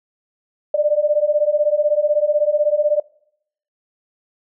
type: beating tone pair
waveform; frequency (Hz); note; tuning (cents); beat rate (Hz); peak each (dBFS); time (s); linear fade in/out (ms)
sine; 587.3 / 603.3; D5 / D5; 0 / +46; 16; -17; 0.74-3; 5
effects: noise-tail reverb RT60 0.7 s tail -24 dB re dry